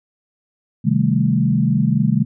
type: chord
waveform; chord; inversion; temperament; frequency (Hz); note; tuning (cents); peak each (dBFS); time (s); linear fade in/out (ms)
sine; A half-diminished seventh; first; equal; 130.81 / 155.56 / 196 / 220; C3 / Eb3 / G3 / A3; 0 / 0 / 0 / 0; -19; 0.84-2.25; 20
effects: none